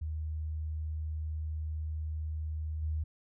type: tone with level steps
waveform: sine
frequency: 77.78 Hz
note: D#2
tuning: in tune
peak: -33 / -30 dBFS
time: 0.01-3.04 s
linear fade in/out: 10 ms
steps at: 2.82 s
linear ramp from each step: 10 ms
effects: none